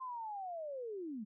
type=linear sweep; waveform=sine; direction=down; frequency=1055 to 196.8 Hz; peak=-40 dBFS; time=0-1.25 s; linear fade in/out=20 ms; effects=none